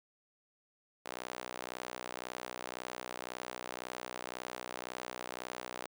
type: tone with high-pass filter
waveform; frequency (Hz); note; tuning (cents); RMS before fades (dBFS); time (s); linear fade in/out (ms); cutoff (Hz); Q
sawtooth; 61.9; B1; +5; -44; 1.05-5.87; 10; 560; 0.86
effects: none